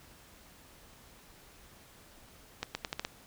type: accelerating click train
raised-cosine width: 0.2 ms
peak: -16 dBFS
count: 6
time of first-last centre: 2.63-3.05 s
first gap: 120 ms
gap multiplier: 0.82
effects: pink hiss -57 dBFS RMS until 3.26 s